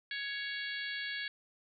harmonic tone, 557 Hz, C#5, 8 cents sharp, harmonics 3 / 4 / 5 / 6 / 7 / 8, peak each -39 / -43 / -48 / -44 / -47 / -47 dBFS, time 0.11-1.28 s, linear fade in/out 2 ms, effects none

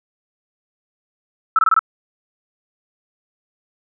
sine tone bursts, 1316 Hz, E6, 3 cents flat, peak -10 dBFS, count 5, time 1.56-1.792 s, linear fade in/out 2 ms, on 28 ms, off 23 ms, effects none

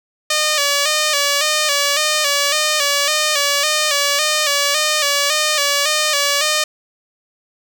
5% pulse tone with vibrato, 590 Hz, D5, 8 cents sharp, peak -3 dBFS, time 0.3-6.64 s, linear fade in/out 5 ms, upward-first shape square, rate 1.8 Hz, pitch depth 60 cents each way, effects none

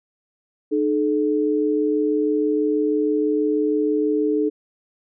sine tone pair together, 303.8 / 430 Hz, D#4 / A4, -41 / -40 cents, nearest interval tritone, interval 601 cents, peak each -20 dBFS, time 0.71-4.5 s, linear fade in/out 20 ms, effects none

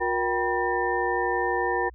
sine tone cluster, 360.1 / 471.9 / 777 / 970 / 1801 Hz, F#4 / A#4 / G5 / B5 / A6, -47 / +21 / -16 / -31 / +40 cents, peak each -29 dBFS, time 0-1.9 s, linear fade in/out 20 ms, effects added 60 Hz sine -44 dBFS peak until 1.94 s

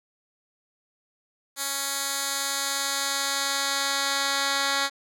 10% pulse tone with band-pass filter sweep, 277.2 Hz, C#4, in tune, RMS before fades -27 dBFS, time 1.56-4.9 s, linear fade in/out 50 ms, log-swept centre 9500 to 3700 Hz, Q 0.74, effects none

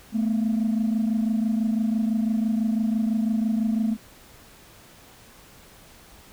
sine tone pair together, 217.8 / 243.8 Hz, A3 / B3, -17 / -22 cents, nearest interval major second, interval 195 cents, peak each -20 / -25 dBFS, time 0.12-3.97 s, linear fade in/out 50 ms, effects tanh soft clip ceiling -17 dBFS + pink hiss -50 dBFS RMS until 6.32 s

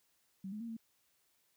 sine tone with pitch steps, 192.3 / 212.3 / 231.7 / 225.9 Hz, G3 / G#3 / A#3 / A3, -33 / +38 / -10 / +46 cents, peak -40 dBFS, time 0.44-0.768 s, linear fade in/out 5 ms, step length 82 ms, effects white hiss -75 dBFS RMS until 1.56 s

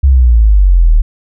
sine exponential sweep, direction down, 70 to 37.19 Hz, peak -3 dBFS, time 0.03-1.02 s, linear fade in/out 10 ms, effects none

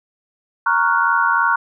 sine chord, Gb major seventh, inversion first, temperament equal, 932.3 / 1108.7 / 1396.9 / 1480 Hz, Bb5 / Db6 / F6 / Gb6, 0 / 0 / 0 / 0 cents, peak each -19 dBFS, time 0.66-1.56 s, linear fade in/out 5 ms, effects none

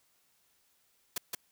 white noise with echo, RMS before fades -33 dBFS, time 1.16-1.18 s, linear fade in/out 5 ms, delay 170 ms, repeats 1, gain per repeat -2 dB, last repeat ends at 1.35 s, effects white hiss -71 dBFS RMS until 1.51 s

